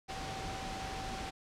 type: tone in noise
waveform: sine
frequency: 769 Hz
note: G5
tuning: 33 cents flat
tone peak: -43 dBFS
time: 0.08-1.31 s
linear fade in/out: 20 ms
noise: pink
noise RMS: -41 dBFS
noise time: 0.08-1.31 s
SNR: -5 dB
effects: low-pass 6000 Hz 12 dB/octave